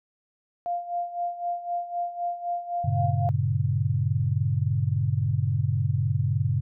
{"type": "tone with tremolo", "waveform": "sine", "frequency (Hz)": 698.5, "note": "F5", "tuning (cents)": 0, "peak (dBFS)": -24, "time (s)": [0.66, 3.29], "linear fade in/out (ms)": 0, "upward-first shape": "sine", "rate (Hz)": 3.9, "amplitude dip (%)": 75}
{"type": "chord", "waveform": "sine", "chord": "G diminished", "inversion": "none", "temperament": "just", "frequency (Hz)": [98, 117.6, 141.12], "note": ["G2", "Bb2", "Db3"], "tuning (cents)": [0, 16, 31], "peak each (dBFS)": -26, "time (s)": [2.84, 6.61], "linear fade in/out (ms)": 10}
{"effects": []}